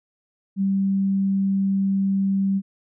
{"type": "tone", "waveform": "sine", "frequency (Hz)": 194.9, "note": "G3", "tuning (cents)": -10, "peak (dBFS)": -18, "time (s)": [0.56, 2.62], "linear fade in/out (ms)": 50, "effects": []}